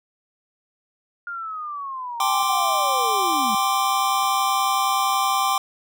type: linear sweep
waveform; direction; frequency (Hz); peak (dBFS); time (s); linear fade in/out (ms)
sine; down; 1418 to 201; -28; 1.27-3.55; 2
type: chord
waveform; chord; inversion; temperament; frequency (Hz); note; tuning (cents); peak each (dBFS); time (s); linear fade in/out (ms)
square; G suspended fourth; none; just; 784 / 1045.3 / 1176; G5 / C6 / D6; 0 / -2 / +2; -24; 2.2-5.58; 2
type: click train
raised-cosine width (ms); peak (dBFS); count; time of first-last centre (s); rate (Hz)
0.5; -30; 4; 2.43-5.133; 1.11
effects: none

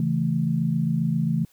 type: chord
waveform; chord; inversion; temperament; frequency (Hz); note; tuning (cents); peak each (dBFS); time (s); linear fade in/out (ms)
sine; A major; first; just; 137.5 / 165 / 220; C#3 / E3 / A3; -14 / +2 / 0; -26 / -23 / -26; 0-1.45; 2
effects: white hiss -61 dBFS RMS until 1.52 s

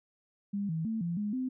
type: tone with pitch steps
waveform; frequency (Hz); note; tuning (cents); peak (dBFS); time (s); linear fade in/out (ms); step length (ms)
sine; 201.4 / 161.2 / 222.8 / 170.9 / 207.7 / 257.2; G3 / E3 / A3 / F3 / G#3 / C4; +47 / -38 / +22 / -37 / 0 / -30; -30; 0.53-1.49; 10; 160
effects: none

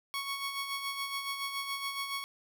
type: tone with tremolo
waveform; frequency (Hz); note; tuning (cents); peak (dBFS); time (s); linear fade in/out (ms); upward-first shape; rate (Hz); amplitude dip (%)
15% pulse; 1108.7; C#6; 0; -26; 0.14-2.24; 0; sine; 7.1; 50
effects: none

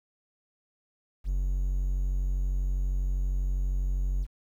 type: tone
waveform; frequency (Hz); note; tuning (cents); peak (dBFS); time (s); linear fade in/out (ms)
triangle; 46.25; F#1; 0; -23; 1.24-4.27; 50
effects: 10-bit

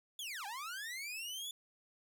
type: linear two-way sweep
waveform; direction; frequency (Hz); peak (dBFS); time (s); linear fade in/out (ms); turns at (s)
sawtooth; down then up; 3496 to 767 to 3496; -38; 0.19-1.51; 2; 0.46
effects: none

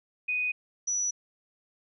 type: tone pair in turn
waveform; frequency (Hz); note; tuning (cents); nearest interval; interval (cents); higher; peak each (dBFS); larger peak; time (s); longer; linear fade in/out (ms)
sine; 2489 / 5901; D#7 / F#8; 0 / -6; octave + minor third; 1494; second; -26; neither; 0.28-0.52 / 0.87-1.11; neither; 10
effects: none

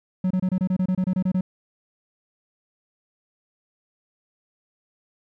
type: tone bursts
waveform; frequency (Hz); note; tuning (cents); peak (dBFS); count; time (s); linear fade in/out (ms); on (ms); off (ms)
triangle; 185; F#3; 0; -17; 13; 0.24-1.41; 5; 66; 26
effects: none

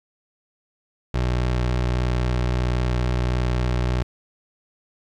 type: tone with vibrato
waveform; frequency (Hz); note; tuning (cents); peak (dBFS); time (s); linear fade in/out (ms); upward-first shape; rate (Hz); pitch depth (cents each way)
25% pulse; 61.5; B1; -7; -16; 1.14-4.03; 5; sine; 3.7; 10
effects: low-pass 5000 Hz 12 dB/octave + 9-bit

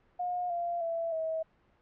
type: tone with pitch steps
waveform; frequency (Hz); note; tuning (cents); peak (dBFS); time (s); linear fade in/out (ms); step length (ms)
sine; 716 / 690.8 / 666.5 / 643.1; F5 / F5 / E5 / E5; +43 / -19 / +19 / -43; -30; 0.19-1.43; 10; 310
effects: pink hiss -67 dBFS RMS until 1.81 s + low-pass 2000 Hz 12 dB/octave

